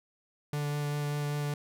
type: tone with vibrato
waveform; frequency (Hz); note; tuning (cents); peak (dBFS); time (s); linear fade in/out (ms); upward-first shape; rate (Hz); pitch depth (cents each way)
45% pulse; 146.4; D3; -5; -30; 0.53-1.54; 2; sine; 5.1; 9
effects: none